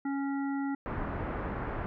harmonic tone, 277.2 Hz, C#4, in tune, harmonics 1 / 3 / 5 / 7, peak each -30 / -40 / -44 / -47 dBFS, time 0.05-0.75 s, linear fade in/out 5 ms
pink low-pass noise, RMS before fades -35 dBFS, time 0.86-1.86 s, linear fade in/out 0 ms, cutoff 1700 Hz, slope 24 dB/octave
effects none

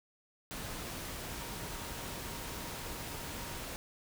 sine tone in noise, 938 Hz, A#5, 11 cents sharp, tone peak -53 dBFS, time 1.3-3.58 s, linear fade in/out 0 ms, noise pink, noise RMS -42 dBFS, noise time 0.51-3.76 s, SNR -14 dB, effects none

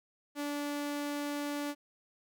sawtooth tone, 290 Hz, D4, 22 cents flat, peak -30 dBFS, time 0.35-1.75 s, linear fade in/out 50 ms, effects 12-bit

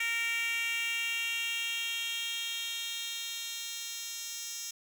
10% pulse tone with high-pass filter sweep, 462.2 Hz, A#4, 15 cents flat, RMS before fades -35 dBFS, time 0-4.71 s, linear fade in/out 5 ms, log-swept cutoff 2200 to 5000 Hz, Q 3.4, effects none

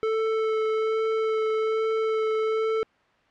square tone with vibrato, 440 Hz, A4, in tune, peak -23 dBFS, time 0.03-2.83 s, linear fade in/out 0 ms, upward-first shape sine, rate 1.2 Hz, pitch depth 10 cents each way, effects white hiss -61 dBFS RMS until 3.3 s + low-pass 2000 Hz 12 dB/octave

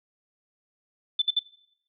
sine tone bursts, 3520 Hz, A7, in tune, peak -19 dBFS, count 3, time 1.19-1.393 s, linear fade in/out 5 ms, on 29 ms, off 58 ms, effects noise-tail reverb RT60 0.8 s tail -20 dB re dry

